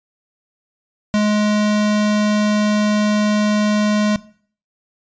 square tone, 210.1 Hz, G#3, 20 cents sharp, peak -14 dBFS, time 1.14-4.16 s, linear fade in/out 0 ms, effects noise-tail reverb RT60 0.5 s tail -19 dB re dry + resampled to 16000 Hz

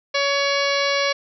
harmonic tone with a mistuned harmonic, 562 Hz, C#5, 24 cents sharp, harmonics 1 / 2 / 3 / 4 / 5 / 6 / 7 / 8 / 9 / 10, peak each -22 / -26 / -28 / -25 / -31 / -31 / -29 / -32 / -33 / -33 dBFS, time 0.14-1.13 s, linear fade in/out 10 ms, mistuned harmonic 7, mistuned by +50 cents, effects none

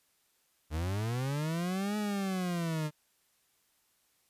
40% pulse linear two-way sweep, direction up then down, 73 to 212.4 to 149.3 Hz, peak -30 dBFS, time 0.7-2.91 s, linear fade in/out 50 ms, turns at 1.97 s, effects white hiss -72 dBFS RMS until 4.29 s + resampled to 32000 Hz

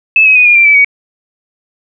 sine tone with pitch steps, 2610 / 2546 / 2484 / 2423 / 2363 / 2305 / 2249 Hz, E7 / D#7 / D#7 / D#7 / D7 / D7 / C#7, -18 / +39 / -3 / -47 / +10 / -33 / +24 cents, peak -3 dBFS, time 0.16-0.846 s, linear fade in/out 2 ms, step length 98 ms, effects none

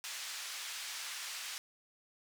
white band-pass noise, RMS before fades -43 dBFS, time 0.04-1.58 s, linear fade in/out 0 ms, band 1300 to 6400 Hz, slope 12 dB/octave, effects none

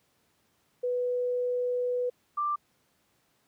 sine tone pair in turn, 493.9 / 1180.8 Hz, B4 / D6, 0 / +9 cents, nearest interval octave + minor third, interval 1509 cents, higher second, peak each -26 dBFS, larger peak neither, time 0.83-2.1 / 2.37-2.56 s, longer first, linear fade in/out 10 ms, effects pink hiss -70 dBFS RMS until 3.47 s + high-pass 100 Hz 12 dB/octave

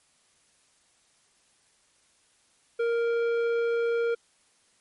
sine tone with tanh clipping, 466.6 Hz, A#4, 2 cents sharp, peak -25 dBFS, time 2.79-4.15 s, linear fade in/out 10 ms, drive 11 dB, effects white hiss -65 dBFS RMS until 4.8 s + MP3 48 kbps

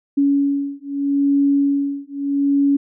sine beating tone pair, 280.5 / 281.29 Hz, C#4 / C#4, +21 / +25 cents, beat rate 0.79 Hz, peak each -18 dBFS, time 0.17-2.77 s, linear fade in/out 10 ms, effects none

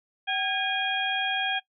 harmonic tone with a mistuned harmonic, 817 Hz, G#5, 29 cents flat, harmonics 1 / 2 / 3 / 4, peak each -30 / -30 / -30 / -30 dBFS, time 0.27-1.6 s, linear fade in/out 20 ms, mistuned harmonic 1, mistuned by -110 cents, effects noise-tail reverb RT60 0.1 s tail -19 dB re dry

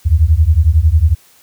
sine beating tone pair, 73.9 / 84.9 Hz, D2 / F2, +11 / -48 cents, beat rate 11 Hz, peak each -10 dBFS, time 0.05-1.15 s, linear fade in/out 20 ms, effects white hiss -48 dBFS RMS until 1.42 s

